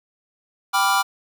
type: chord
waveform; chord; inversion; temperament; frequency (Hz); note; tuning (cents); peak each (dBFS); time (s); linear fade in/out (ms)
square; G dominant seventh; none; equal; 784 / 987.8 / 1174.7 / 1396.9; G5 / B5 / D6 / F6; 0 / 0 / 0 / 0; -23; 0.73-1.03; 20
effects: none